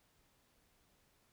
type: silence
effects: pink hiss -73 dBFS RMS until 1.32 s